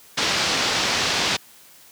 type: low-pass noise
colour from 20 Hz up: white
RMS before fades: -22 dBFS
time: 0.17-1.37 s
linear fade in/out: 10 ms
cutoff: 5500 Hz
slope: 24 dB/octave
effects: white hiss -49 dBFS RMS until 1.91 s + high-pass 80 Hz 12 dB/octave